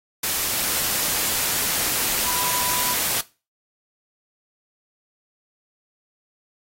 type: tone in noise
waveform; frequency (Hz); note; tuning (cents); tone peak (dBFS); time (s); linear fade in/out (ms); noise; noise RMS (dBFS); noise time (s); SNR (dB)
sine; 989; B5; +2; -30; 2.26-2.94; 5; white; -23; 0.23-3.21; -10
effects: noise-tail reverb RT60 0.3 s tail -19 dB re dry + AAC 48 kbps